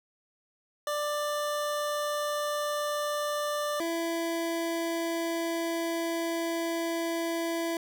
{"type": "tone pair in turn", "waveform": "25% pulse", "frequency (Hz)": [591, 333.7], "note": ["D5", "E4"], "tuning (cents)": [11, 21], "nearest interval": "minor seventh", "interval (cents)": 990, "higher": "first", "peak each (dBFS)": -25, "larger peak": "neither", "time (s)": [[0.87, 3.8], [3.8, 7.77]], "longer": "second", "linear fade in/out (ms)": 2, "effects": []}